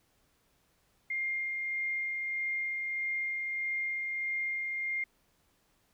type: tone with tremolo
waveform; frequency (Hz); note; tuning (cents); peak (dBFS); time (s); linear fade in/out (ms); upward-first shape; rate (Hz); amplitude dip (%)
sine; 2116; C7; +19; -30; 1.1-5.04; 5; sine; 1.6; 25
effects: pink hiss -71 dBFS RMS until 5.93 s